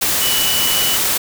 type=tone in noise; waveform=sine; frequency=2960 Hz; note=F#7; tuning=in tune; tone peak=-19 dBFS; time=0.21-0.97 s; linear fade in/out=10 ms; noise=white; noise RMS=-17 dBFS; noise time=0.01-1.18 s; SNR=-5 dB; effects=none